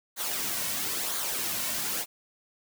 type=noise with flanger; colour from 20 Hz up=white; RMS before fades=-31 dBFS; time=0.16-2.06 s; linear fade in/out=50 ms; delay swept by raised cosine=0.37 to 2.47 ms; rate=1 Hz; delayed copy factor=-0.5; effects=none